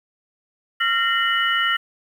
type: tone cluster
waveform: sine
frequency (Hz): 1375 / 1841 / 2049 / 2952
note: F6 / A#6 / C7 / F#7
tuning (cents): -27 / -22 / -37 / -5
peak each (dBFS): -21 / -22 / -30 / -23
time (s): 0.8-1.77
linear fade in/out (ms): 10
effects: 8-bit